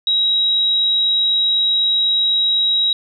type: tone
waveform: sine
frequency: 3837 Hz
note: A#7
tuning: 49 cents sharp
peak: -13 dBFS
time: 0.07-2.93 s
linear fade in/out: 2 ms
effects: none